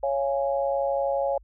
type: chord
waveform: sine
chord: Db major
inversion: none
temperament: equal with one note detuned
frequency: 554.4 / 686.1 / 830.6 Hz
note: Db5 / F5 / Ab5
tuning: 0 / -31 / 0 cents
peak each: -24 / -30 / -30 dBFS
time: 0.03-1.38 s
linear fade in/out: 5 ms
effects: added 50 Hz sine -50 dBFS peak until 1.43 s